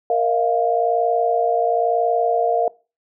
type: chord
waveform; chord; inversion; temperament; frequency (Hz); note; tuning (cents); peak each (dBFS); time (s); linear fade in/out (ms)
sine; Bb suspended fourth; none; equal with one note detuned; 466.2 / 637.5 / 698.5; Bb4 / Eb5 / F5; 0 / +42 / 0; -20 / -23 / -18; 0.1-2.68; 2
effects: noise-tail reverb RT60 0.3 s tail -21 dB re dry